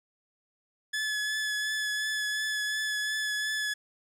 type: tone with vibrato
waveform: sawtooth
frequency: 1715 Hz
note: A6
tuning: 45 cents flat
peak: -25 dBFS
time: 0.93-3.74 s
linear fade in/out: 10 ms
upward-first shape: triangle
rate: 2.8 Hz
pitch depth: 20 cents each way
effects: low-pass 10000 Hz 12 dB/octave + 11-bit